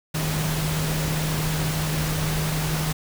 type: tone in noise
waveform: sine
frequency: 155.56 Hz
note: D#3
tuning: in tune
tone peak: -24 dBFS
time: 0.14-2.93 s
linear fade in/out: 10 ms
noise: pink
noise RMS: -28 dBFS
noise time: 0.14-2.93 s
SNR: +1 dB
effects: none